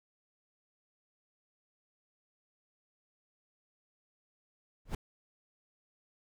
brown noise with exponential growth, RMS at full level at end -26 dBFS, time 4.85-4.95 s, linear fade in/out 5 ms, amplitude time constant 21 ms, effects none

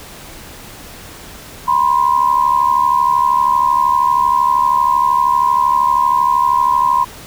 sine tone pair together, 973.7 / 1046.5 Hz, B5 / C6, -25 / 0 cents, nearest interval minor second, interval 125 cents, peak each -13 dBFS, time 1.67-7.05 s, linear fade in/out 20 ms, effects pink hiss -35 dBFS RMS until 7.26 s

